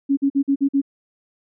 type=tone bursts; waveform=sine; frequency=277.2 Hz; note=C#4; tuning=in tune; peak=-14 dBFS; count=6; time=0.09-0.817 s; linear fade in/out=20 ms; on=82 ms; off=47 ms; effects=none